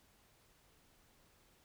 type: silence
effects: pink hiss -69 dBFS RMS until 1.64 s